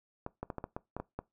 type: clicks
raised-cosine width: 1 ms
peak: -23 dBFS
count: 9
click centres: 0.264 / 0.43 / 0.502 / 0.583 / 0.641 / 0.765 / 0.966 / 1 / 1.19 s
effects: noise-tail reverb RT60 0.2 s tail -21 dB re dry